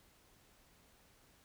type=silence; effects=pink hiss -67 dBFS RMS until 1.44 s